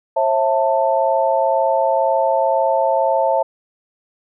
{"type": "tone cluster", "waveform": "sine", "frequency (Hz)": [538, 660, 887], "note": ["C5", "E5", "A5"], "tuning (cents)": [48, 2, 14], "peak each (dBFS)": -18, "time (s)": [0.16, 3.43], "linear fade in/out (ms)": 10, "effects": []}